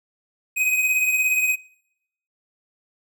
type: beating tone pair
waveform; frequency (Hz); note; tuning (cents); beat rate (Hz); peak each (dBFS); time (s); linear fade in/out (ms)
square; 2512 / 2529; D#7 / D#7; +16 / +28; 17; -20 / -27; 0.56-1.56; 20
effects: noise-tail reverb RT60 0.8 s tail -25 dB re dry